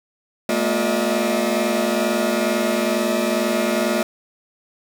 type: tone cluster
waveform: 40% pulse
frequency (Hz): 215.5 / 237.7 / 356.7 / 592 / 642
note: A3 / A#3 / F4 / D5 / E5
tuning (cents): -36 / +34 / +37 / +14 / -46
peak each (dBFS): -24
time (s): 0.49-4.03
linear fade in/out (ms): 2
effects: 7-bit